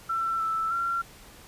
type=tone with pitch steps; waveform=sine; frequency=1342 / 1321 / 1370 Hz; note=E6 / E6 / F6; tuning=+31 / +3 / -34 cents; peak=-25 dBFS; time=0.09-1.02 s; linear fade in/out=10 ms; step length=310 ms; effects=pink hiss -50 dBFS RMS until 1.47 s + resampled to 32000 Hz